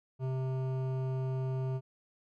sine tone with hard clipping, 130.81 Hz, C3, in tune, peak -33 dBFS, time 0.19-1.81 s, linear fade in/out 50 ms, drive 13 dB, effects none

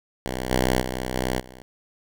5% pulse tone with level steps, 63.4 Hz, B1, 46 cents sharp, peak -16 / -8 / -16 / -12 / -31 dBFS, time 0.26-1.62 s, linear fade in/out 0 ms, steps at 0.5 / 0.8 / 1.14 / 1.39 s, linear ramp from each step 20 ms, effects none

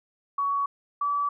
sine tone pair in turn, 1124 / 1150.3 Hz, C#6 / D6, +24 / -36 cents, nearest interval unison, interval 40 cents, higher second, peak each -23 dBFS, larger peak neither, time 0.38-0.66 / 1.01-1.29 s, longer neither, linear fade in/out 5 ms, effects none

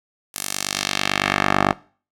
10% pulse tone with band-pass filter sweep, 49 Hz, G1, in tune, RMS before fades -22 dBFS, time 0.34-1.73 s, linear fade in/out 10 ms, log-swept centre 11000 to 960 Hz, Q 0.98, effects noise-tail reverb RT60 0.4 s tail -20 dB re dry

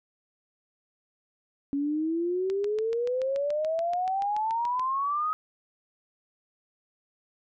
sine exponential sweep, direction up, 277.3 to 1272 Hz, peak -25 dBFS, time 1.73-5.33 s, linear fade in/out 0 ms
click train, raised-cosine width 0.2 ms, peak -24 dBFS, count 17, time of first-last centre 2.5-4.796 s, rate 6.97 Hz
effects none

